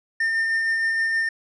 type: tone with tremolo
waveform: triangle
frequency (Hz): 1809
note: A6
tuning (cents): +48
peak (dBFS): -17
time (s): 0.2-1.29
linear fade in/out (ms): 5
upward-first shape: sine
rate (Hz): 6.4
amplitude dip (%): 25
effects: resampled to 24000 Hz